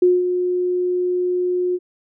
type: tone with ADSR envelope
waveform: sine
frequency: 360 Hz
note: F#4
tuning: 47 cents flat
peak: -9 dBFS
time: 0.02-1.79 s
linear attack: 5 ms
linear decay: 200 ms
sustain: -8 dB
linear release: 42 ms
effects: none